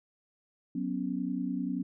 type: chord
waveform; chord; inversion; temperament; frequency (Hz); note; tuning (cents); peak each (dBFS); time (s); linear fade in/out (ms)
sine; F# suspended fourth; none; equal; 185 / 246.9 / 277.2; F#3 / B3 / C#4; 0 / 0 / 0; -35 / -34 / -34; 0.75-1.83; 5
effects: none